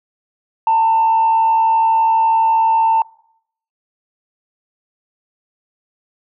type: tone with frequency modulation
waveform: sine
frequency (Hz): 898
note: A5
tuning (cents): +35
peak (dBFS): -9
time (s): 0.67-3.02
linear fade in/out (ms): 2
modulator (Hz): 68.4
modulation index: 0.28
effects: noise-tail reverb RT60 0.7 s tail -24 dB re dry + tanh soft clip ceiling -7 dBFS